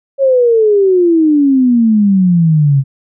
sine exponential sweep, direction down, 554.4 to 133.2 Hz, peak -6 dBFS, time 0.18-2.84 s, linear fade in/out 50 ms, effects none

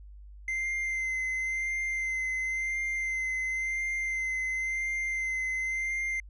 triangle tone with vibrato, 2077 Hz, C7, 13 cents flat, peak -27 dBFS, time 0.48-6.2 s, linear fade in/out 2 ms, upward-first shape sine, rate 0.95 Hz, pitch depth 20 cents each way, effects added 50 Hz sine -45 dBFS peak until 6.29 s + resampled to 24000 Hz

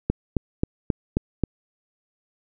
click train, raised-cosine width 3 ms, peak -7 dBFS, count 6, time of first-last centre 0.1-1.437 s, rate 3.74 Hz, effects none

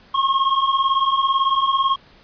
square beating tone pair, 1068 / 1086 Hz, C6 / C#6, +35 / -36 cents, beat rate 18 Hz, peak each -22 / -18 dBFS, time 0.14-1.96 s, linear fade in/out 10 ms, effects pink hiss -50 dBFS RMS until 2.23 s + resampled to 11025 Hz

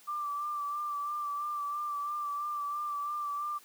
sine tone with vibrato, 1174.7 Hz, D6, in tune, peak -32 dBFS, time 0.07-3.59 s, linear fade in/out 20 ms, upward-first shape sine, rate 3 Hz, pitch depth 32 cents each way, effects white hiss -58 dBFS RMS until 3.64 s + high-pass 200 Hz 12 dB/octave

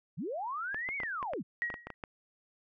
sine linear two-way sweep, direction up then down, 116.7 to 2280 to 116.7 Hz, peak -34 dBFS, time 0.17-1.43 s, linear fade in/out 20 ms, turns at 0.96 s
clicks, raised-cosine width 0.5 ms, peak -24 dBFS, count 11, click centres 0.745 / 0.889 / 1.002 / 1.034 / 1.228 / 1.335 / 1.702 / 1.741 / 1.87 / 1.903 / 2.038 s
sine tone with exponential decay, 1900 Hz, A#6, 33 cents sharp, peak -27 dBFS, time 1.62-1.94 s, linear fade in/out 0 ms, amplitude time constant 68 ms
effects none

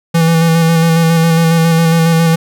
square tone with vibrato, 164.81 Hz, E3, in tune, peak -8 dBFS, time 0.14-2.36 s, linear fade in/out 10 ms, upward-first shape square, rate 7.3 Hz, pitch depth 20 cents each way, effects none

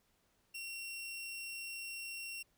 sawtooth tone, 2734 Hz, F7, 37 cents flat, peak -39 dBFS, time 0.54-2.43 s, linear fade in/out 10 ms, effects pink hiss -75 dBFS RMS until 2.57 s

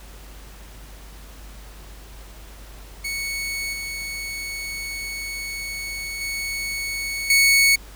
sawtooth tone with level steps, 2217 Hz, C#7, in tune, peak -22 / -25 / -22 / -10 dBFS, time 3.04-7.76 s, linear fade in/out 10 ms, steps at 3.73 / 6.21 / 7.3 s, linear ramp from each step 2 ms, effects added 50 Hz sine -40 dBFS peak until 7.95 s + pink hiss -46 dBFS RMS until 7.95 s

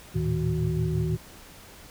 sine tone cluster, 76.3 / 109.6 / 115.5 / 158.4 / 368.8 Hz, D#2 / A2 / A#2 / D#3 / F#4, -33 / -6 / -16 / +31 / -6 cents, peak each -32 / -31 / -31 / -26 / -33 dBFS, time 0.14-1.17 s, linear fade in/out 20 ms, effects pink hiss -48 dBFS RMS until 1.9 s

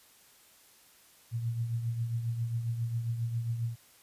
sine tone with tremolo, 116.54 Hz, A#2, in tune, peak -27 dBFS, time 1.31-3.76 s, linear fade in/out 50 ms, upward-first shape triangle, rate 7.4 Hz, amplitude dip 60%, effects white hiss -60 dBFS RMS until 4.02 s + resampled to 32000 Hz

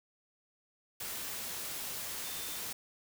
sine tone in noise, 3577 Hz, A7, 28 cents sharp, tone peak -49 dBFS, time 2.24-2.59 s, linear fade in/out 5 ms, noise white, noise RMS -40 dBFS, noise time 1-2.73 s, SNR -12 dB, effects none

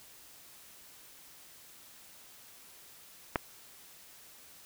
clicks, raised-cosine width 0.5 ms, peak -12 / -28 dBFS, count 2, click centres 3.358 / 3.361 s, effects white hiss -55 dBFS RMS until 4.65 s

